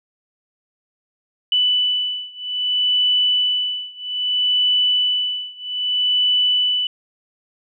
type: beating tone pair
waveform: sine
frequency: 2982 / 2982.62 Hz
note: F#7 / F#7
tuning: +13 / +13 cents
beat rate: 0.62 Hz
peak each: -19 / -20 dBFS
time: 1.52-6.87 s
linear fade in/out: 2 ms
effects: none